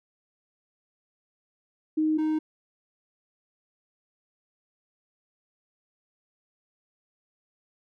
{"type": "tone pair in turn", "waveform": ["sine", "triangle"], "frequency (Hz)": [311.1, 311.1], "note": ["D#4", "D#4"], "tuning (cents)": [0, 0], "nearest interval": "unison", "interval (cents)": 0, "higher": "neither", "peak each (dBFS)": -21, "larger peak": "neither", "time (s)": [[1.97, 2.18], [2.18, 2.39]], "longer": "neither", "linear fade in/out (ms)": 10, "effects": []}